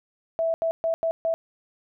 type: tone bursts at uneven times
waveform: sine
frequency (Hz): 657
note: E5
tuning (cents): -6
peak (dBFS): -21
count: 5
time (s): 0.39-0.54 / 0.62-0.71 / 0.84-0.94 / 1.03-1.11 / 1.25-1.34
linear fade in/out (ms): 0
effects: none